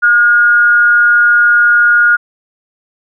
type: tone with frequency modulation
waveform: sine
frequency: 1433 Hz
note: F6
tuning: 44 cents sharp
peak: -5 dBFS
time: 0.02-2.17 s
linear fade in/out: 20 ms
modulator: 205 Hz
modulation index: 0.28
effects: none